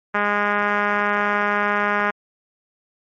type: tone with low-pass filter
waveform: 5% pulse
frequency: 205.8 Hz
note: G#3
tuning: 16 cents flat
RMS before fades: -20 dBFS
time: 0.14-2.11 s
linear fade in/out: 10 ms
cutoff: 1600 Hz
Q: 1.8
effects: MP3 48 kbps